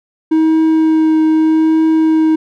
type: tone with vibrato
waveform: triangle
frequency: 317 Hz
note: D#4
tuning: 32 cents sharp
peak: -6 dBFS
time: 0.31-2.36 s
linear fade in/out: 10 ms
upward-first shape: triangle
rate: 0.81 Hz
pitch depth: 13 cents each way
effects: none